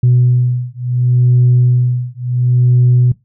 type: beating tone pair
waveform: sine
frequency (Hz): 123.47 / 124.18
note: B2 / B2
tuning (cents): 0 / +10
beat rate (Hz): 0.71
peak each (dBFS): -11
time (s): 0.03-3.12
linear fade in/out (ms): 5
effects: noise-tail reverb RT60 0.2 s tail -19 dB re dry + tanh soft clip ceiling -3 dBFS